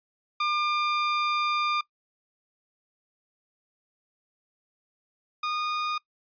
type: tone pair in turn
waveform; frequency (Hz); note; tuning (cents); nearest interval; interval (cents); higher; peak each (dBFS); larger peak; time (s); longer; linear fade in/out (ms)
sawtooth; 1200 / 1225.9; D6 / D#6; +37 / -26; unison; 37; second; -20 / -23; first; 0.4-1.81 / 5.43-5.98; first; 5
effects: noise-tail reverb RT60 0.1 s tail -21 dB re dry + resampled to 11025 Hz